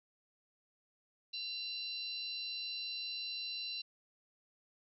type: harmonic tone with a mistuned harmonic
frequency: 921 Hz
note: A#5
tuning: 21 cents flat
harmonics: 3 / 4 / 5 / 6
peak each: -46 / -40 / -50 / -52 dBFS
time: 1.33-3.82 s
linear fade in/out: 10 ms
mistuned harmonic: 4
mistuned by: +150 cents
effects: none